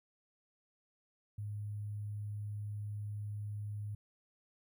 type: tone with sample-and-hold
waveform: sine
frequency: 104 Hz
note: G#2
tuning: 3 cents sharp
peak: -38 dBFS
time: 1.38-3.95 s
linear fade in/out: 5 ms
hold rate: 11025 Hz
effects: none